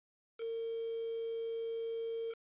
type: tone with quantisation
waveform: sine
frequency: 456.7 Hz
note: A#4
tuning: 36 cents flat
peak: -36 dBFS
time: 0.38-2.35 s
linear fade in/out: 50 ms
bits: 8
effects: resampled to 8000 Hz